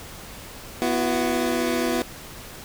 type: chord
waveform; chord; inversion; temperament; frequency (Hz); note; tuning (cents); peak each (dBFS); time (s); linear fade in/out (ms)
25% pulse; B suspended fourth; none; equal with one note detuned; 246.9 / 335 / 370; B3 / E4 / F#4; 0 / +28 / 0; -21 / -22 / -24; 0.82-2.02; 0
effects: pink hiss -40 dBFS RMS until 2.64 s

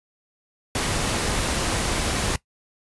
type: noise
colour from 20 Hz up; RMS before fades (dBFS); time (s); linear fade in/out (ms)
pink; -24; 0.75-2.36; 2
effects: noise-tail reverb RT60 0.1 s tail -19 dB re dry + resampled to 24000 Hz

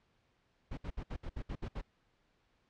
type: noise bursts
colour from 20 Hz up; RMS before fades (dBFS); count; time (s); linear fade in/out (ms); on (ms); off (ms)
brown; -39; 9; 0.71-1.815; 10; 65; 65
effects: pink hiss -74 dBFS RMS until 2.69 s + low-pass 4000 Hz 12 dB/octave

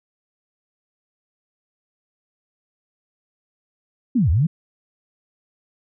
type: linear two-way sweep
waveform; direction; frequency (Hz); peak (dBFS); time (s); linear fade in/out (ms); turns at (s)
sine; down then up; 273.6 to 69.4 to 175.1; -14; 4.15-4.47; 10; 4.3
effects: none

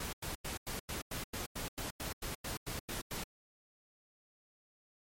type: noise bursts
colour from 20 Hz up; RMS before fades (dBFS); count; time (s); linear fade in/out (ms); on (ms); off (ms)
pink; -40; 15; 0-3.238; 5; 130; 92
effects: MP3 64 kbps

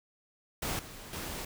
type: noise with level steps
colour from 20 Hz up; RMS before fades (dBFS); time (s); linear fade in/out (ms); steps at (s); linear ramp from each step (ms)
pink; -34 / -47 / -39; 0.62-1.45; 5; 0.79 / 1.13; 2
effects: none

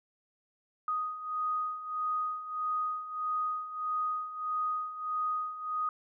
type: beating tone pair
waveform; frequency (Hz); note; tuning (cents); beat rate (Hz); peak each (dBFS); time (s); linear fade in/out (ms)
sine; 1244.5 / 1246.1; D#6 / D#6; 0 / +2; 1.6; -37 / -32; 0.88-5.89; 2
effects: none

